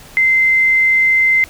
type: tone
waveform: sine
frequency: 2075 Hz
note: C7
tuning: 15 cents flat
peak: -9 dBFS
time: 0.17-1.44 s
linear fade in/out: 0 ms
effects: pink hiss -39 dBFS RMS until 1.49 s